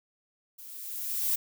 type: noise with level ramp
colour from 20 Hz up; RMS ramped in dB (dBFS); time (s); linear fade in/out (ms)
violet; -47 to -26; 0.58-1.36; 10
effects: none